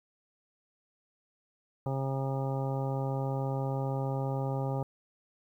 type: harmonic tone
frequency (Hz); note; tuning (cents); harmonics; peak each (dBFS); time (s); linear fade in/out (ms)
134.9; C#3; -47; 1 / 2 / 3 / 4 / 5 / 6 / 7 / 9; -31 / -40 / -40 / -38 / -45 / -40 / -45 / -48; 1.86-4.83; 2
effects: 11-bit